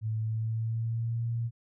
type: tone with pitch glide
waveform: sine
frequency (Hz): 110 to 116.54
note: A2 to A#2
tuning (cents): 0 to 0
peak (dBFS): -28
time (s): 0.01-1.51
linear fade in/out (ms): 50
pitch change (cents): +100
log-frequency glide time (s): 0.2-1.25
effects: none